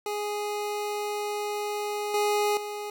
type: tone with level steps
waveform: 25% pulse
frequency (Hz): 415.3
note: G#4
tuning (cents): 0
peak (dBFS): -25 / -19 / -29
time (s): 0.06-2.9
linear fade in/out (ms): 2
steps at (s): 2.14 / 2.57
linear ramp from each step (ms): 2
effects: none